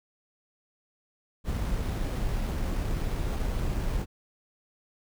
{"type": "noise with sample-and-hold", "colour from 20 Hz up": "brown", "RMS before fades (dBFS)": -29, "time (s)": [1.44, 4.06], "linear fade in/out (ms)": 50, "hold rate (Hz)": 7350, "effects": []}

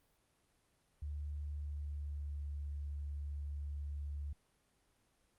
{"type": "tone with pitch glide", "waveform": "sine", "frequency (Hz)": [73.42, 72.24], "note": ["D2", "D2"], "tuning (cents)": [0, -28], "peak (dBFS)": -39, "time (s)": [1.02, 4.33], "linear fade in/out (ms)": 5, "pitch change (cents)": -28, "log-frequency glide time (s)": [1.45, 2.47], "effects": ["pink hiss -75 dBFS RMS until 5.38 s", "Opus 32 kbps"]}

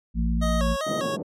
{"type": "harmonic tone", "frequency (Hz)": 56.8, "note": "A#1", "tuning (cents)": -44, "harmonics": [1, 3, 4], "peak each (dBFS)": [-22, -27, -28], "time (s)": [0.14, 0.77], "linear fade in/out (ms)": 50}
{"type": "tone with vibrato", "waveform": "25% pulse", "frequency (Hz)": 587.3, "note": "D5", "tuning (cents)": 0, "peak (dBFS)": -22, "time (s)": [0.41, 1.17], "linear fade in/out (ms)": 20, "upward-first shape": "square", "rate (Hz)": 2.5, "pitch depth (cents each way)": 110}
{"type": "band-pass noise", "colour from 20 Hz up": "pink", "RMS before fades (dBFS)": -31, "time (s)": [0.86, 1.23], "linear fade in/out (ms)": 10, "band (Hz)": [150, 600], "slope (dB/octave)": 24}
{"effects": ["low-pass 10000 Hz 12 dB/octave", "MP3 64 kbps"]}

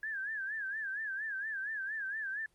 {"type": "tone with vibrato", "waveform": "sine", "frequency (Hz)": 1661.2, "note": "G#6", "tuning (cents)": 0, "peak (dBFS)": -35, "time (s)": [0.03, 2.46], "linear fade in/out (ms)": 2, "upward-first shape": "sine", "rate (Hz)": 4.3, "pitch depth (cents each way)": 130, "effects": ["pink hiss -72 dBFS RMS until 2.54 s", "Opus 32 kbps"]}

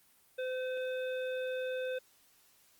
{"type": "harmonic tone", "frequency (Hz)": 512, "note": "C5", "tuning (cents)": -38, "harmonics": [1, 3, 5, 7], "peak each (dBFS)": [-34, -44, -48, -51], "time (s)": [0.38, 1.99], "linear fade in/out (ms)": 10, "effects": ["white hiss -66 dBFS RMS until 2.79 s", "Opus 24 kbps"]}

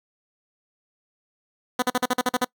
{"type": "tone bursts", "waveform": "10% pulse", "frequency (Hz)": 250, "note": "B3", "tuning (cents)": 21, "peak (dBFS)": -11, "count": 9, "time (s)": [1.79, 2.447], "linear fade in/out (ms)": 5, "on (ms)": 33, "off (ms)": 45, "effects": ["noise-tail reverb RT60 0.1 s tail -24 dB re dry"]}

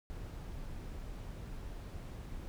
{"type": "noise", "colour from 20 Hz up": "brown", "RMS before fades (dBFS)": -44, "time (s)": [0.1, 2.48], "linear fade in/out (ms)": 0, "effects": []}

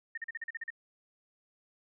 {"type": "tone bursts", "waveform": "sine", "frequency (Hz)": 1834, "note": "A#6", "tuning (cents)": -29, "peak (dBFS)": -35, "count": 9, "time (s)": [0.15, 0.704], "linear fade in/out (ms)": 5, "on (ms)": 26, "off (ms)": 40, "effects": []}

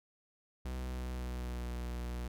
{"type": "tone with pitch glide", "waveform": "45% pulse", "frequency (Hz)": [63, 60.4], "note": ["B1", "B1"], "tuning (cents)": [35, -38], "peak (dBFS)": -37, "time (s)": [0.65, 2.28], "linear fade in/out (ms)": 5, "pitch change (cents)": -73, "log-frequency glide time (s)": [0.82, 1.84], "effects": []}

